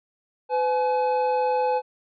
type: tone pair together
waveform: triangle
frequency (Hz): 505 / 849.3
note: B4 / G#5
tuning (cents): +39 / +39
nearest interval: major sixth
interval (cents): 900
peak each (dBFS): -21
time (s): 0.49-1.82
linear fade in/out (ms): 50
effects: resampled to 11025 Hz